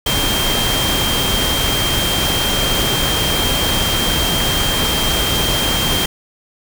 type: tone in noise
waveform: sine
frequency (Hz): 3180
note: G7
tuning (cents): +24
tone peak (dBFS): -19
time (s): 0.06-6.06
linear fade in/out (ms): 5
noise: pink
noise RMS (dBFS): -18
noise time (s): 0.06-6.06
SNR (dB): -4
effects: none